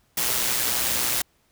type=noise with amplitude modulation; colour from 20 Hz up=white; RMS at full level=-22 dBFS; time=0.17-1.22 s; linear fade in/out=5 ms; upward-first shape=sine; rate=122 Hz; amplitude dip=45%; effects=pink hiss -65 dBFS RMS until 1.51 s